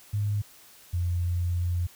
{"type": "tone pair in turn", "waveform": "sine", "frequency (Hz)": [103.3, 87.66], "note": ["G#2", "F2"], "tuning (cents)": [-9, 7], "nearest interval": "minor third", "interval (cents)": 284, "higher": "first", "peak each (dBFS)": -24, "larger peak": "neither", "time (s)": [[0.13, 0.42], [0.93, 1.87]], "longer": "second", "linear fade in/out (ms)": 10, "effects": ["white hiss -53 dBFS RMS until 1.95 s"]}